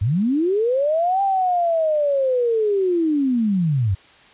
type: linear two-way sweep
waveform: sine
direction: up then down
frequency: 87.7 to 796 to 87.7 Hz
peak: -16 dBFS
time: 0.01-3.95 s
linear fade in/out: 10 ms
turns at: 1.22 s
effects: white hiss -49 dBFS RMS until 4.33 s + resampled to 8000 Hz